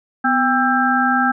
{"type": "harmonic tone with a mistuned harmonic", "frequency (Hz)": 265.2, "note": "C4", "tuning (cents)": 23, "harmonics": [1, 3, 5, 6], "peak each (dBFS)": [-19, -19, -19, -19], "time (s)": [0.24, 1.32], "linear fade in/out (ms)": 10, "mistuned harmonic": 1, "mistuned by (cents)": -100, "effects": []}